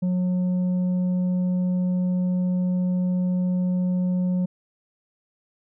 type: tone with tanh clipping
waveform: triangle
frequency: 181.4 Hz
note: F#3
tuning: 34 cents flat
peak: -21 dBFS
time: 0.02-4.46 s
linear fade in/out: 10 ms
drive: 9 dB
effects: none